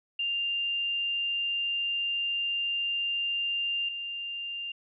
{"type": "tone pair in turn", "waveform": "sine", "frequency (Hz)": [2794, 2794], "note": ["F7", "F7"], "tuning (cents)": [0, 0], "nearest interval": "unison", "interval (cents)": 0, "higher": "neither", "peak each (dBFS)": [-27, -33], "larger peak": "first", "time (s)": [[0.19, 3.89], [3.89, 4.72]], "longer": "first", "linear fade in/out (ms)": 5, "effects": []}